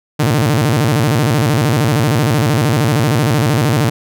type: tone with vibrato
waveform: sawtooth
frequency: 130.7 Hz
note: C3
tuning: 1 cent flat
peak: -7 dBFS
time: 0.19-3.9 s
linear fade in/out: 10 ms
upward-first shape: square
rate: 13 Hz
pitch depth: 250 cents each way
effects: none